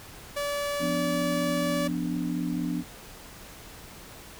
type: tone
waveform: sawtooth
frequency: 576 Hz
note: D5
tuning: 34 cents flat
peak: -24 dBFS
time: 0.36-1.88 s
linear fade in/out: 10 ms
type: chord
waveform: sine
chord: B diminished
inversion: second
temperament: equal with one note detuned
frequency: 174.61 / 249.4 / 293.7 Hz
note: F3 / B3 / D4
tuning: 0 / +17 / 0 cents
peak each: -31 dBFS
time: 0.79-2.84 s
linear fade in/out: 50 ms
effects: pink hiss -46 dBFS RMS until 4.39 s